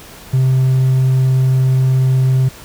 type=tone; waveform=triangle; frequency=130.6 Hz; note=C3; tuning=3 cents flat; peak=-7 dBFS; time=0.33-2.49 s; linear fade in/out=10 ms; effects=tanh soft clip ceiling -3 dBFS + pink hiss -37 dBFS RMS until 2.64 s